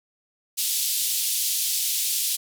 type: band-pass noise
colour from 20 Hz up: white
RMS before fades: -25 dBFS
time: 0.57-2.37 s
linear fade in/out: 20 ms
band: 3100 to 15000 Hz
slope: 24 dB/octave
effects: none